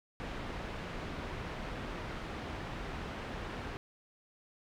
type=low-pass noise; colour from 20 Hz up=pink; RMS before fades=-41 dBFS; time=0.2-3.77 s; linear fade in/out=0 ms; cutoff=2600 Hz; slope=12 dB/octave; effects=none